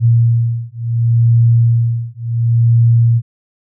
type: beating tone pair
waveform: sine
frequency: 116.4 / 117.1 Hz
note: A#2 / A#2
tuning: -2 / +8 cents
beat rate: 0.7 Hz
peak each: -12 dBFS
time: 0-3.22 s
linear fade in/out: 50 ms
effects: none